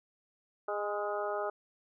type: harmonic tone with a mistuned harmonic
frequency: 205.8 Hz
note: G#3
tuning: 16 cents flat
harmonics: 2 / 3 / 4 / 5 / 6 / 7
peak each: -37 / -36 / -39 / -46 / -39 / -45 dBFS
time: 0.68-1.5 s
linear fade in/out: 5 ms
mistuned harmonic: 6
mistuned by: +28 cents
effects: none